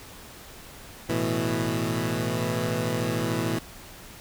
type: chord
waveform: 15% pulse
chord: A suspended second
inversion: none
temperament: equal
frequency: 110 / 123.47 / 164.81 Hz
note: A2 / B2 / E3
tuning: 0 / 0 / 0 cents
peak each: -23 dBFS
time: 1.09-3.59 s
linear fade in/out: 5 ms
effects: pink hiss -45 dBFS RMS until 4.2 s